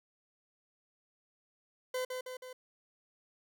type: tone with echo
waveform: 40% pulse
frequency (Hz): 509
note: C5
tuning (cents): -48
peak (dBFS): -32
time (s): 1.94-2.05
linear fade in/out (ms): 5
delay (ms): 160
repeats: 3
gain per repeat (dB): -4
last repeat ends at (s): 2.53
effects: none